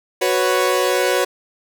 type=chord; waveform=sawtooth; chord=F# suspended fourth; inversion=none; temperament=equal; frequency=370 / 493.9 / 554.4 Hz; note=F#4 / B4 / C#5; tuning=0 / 0 / 0 cents; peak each=-16 dBFS; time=0.21-1.25 s; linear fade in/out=10 ms; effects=none